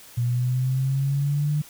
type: exponential sweep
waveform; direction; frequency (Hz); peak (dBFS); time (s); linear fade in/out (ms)
sine; up; 119.5 to 150.9; -20; 0.17-1.62; 10
effects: white hiss -47 dBFS RMS until 1.69 s